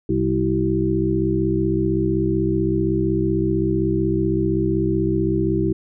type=harmonic tone with a mistuned harmonic; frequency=65.41 Hz; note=C2; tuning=in tune; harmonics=1 / 2 / 3 / 5 / 6; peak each=-27 / -24 / -25 / -21 / -23 dBFS; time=0.09-5.73 s; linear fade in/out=5 ms; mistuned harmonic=6; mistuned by=-43 cents; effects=none